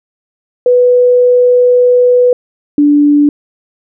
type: tone pair in turn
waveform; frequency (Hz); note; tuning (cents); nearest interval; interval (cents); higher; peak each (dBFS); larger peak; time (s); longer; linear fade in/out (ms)
sine; 493.9 / 291.8; B4 / D4; 0 / -11; major sixth; 911; first; -4; neither; 0.66-2.33 / 2.78-3.29; first; 2
effects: none